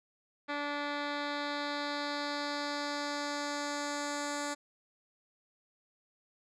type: tone with low-pass filter sweep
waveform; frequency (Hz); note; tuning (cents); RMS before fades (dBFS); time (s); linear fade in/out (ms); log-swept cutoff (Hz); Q
10% pulse; 290; D4; -22; -36; 0.48-4.55; 20; 3000 to 7800; 2.1
effects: none